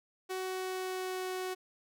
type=tone with pitch glide; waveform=sawtooth; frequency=374.1 to 370.9 Hz; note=F#4 to F#4; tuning=+19 to +4 cents; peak=-31 dBFS; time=0.29-1.55 s; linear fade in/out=20 ms; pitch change=-15 cents; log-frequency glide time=0.4-1.28 s; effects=none